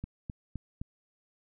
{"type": "click train", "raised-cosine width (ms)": 5, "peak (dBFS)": -24, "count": 4, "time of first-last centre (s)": [0.04, 0.815], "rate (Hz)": 3.87, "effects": []}